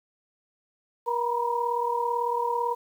sine tone cluster, 475.8 / 944 / 982 Hz, A#4 / A#5 / B5, +35 / +22 / -10 cents, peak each -29 / -27 / -30 dBFS, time 1.06-2.75 s, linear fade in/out 20 ms, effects 9-bit

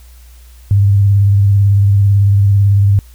sine tone with vibrato, 100 Hz, G2, 35 cents sharp, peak -6 dBFS, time 0.71-2.99 s, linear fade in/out 0 ms, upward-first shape sine, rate 18 Hz, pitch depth 34 cents each way, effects added 60 Hz sine -36 dBFS peak until 3.14 s + white hiss -48 dBFS RMS until 3.14 s

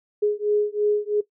sine beating tone pair, 415.9 / 418.9 Hz, G#4 / G#4, +2 / +15 cents, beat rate 3 Hz, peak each -22 dBFS, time 0.22-1.21 s, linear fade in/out 10 ms, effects noise-tail reverb RT60 0.1 s tail -17 dB re dry

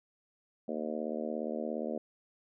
harmonic tone, 77.2 Hz, D#2, 13 cents flat, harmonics 3 / 4 / 5 / 6 / 7 / 8 / 9, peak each -38 / -42 / -42 / -42 / -40 / -41 / -48 dBFS, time 0.68-1.98 s, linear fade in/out 5 ms, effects none

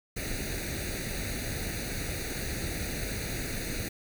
pink noise with comb filter, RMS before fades -34 dBFS, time 0.16-3.89 s, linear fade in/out 10 ms, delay 0.47 ms, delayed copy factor +0.85, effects none

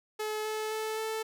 sawtooth tone with pitch steps, 429.1 / 432.8 / 436.6 / 440.4 Hz, A4 / A4 / A4 / A4, -43 / -29 / -13 / +2 cents, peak -28 dBFS, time 0.19-1.23 s, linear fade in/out 10 ms, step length 260 ms, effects none

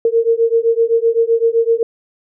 sine beating tone pair, 455.6 / 463.4 Hz, A#4 / A#4, -40 / -10 cents, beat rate 7.8 Hz, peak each -14 / -14 dBFS, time 0.05-1.83 s, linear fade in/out 2 ms, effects none

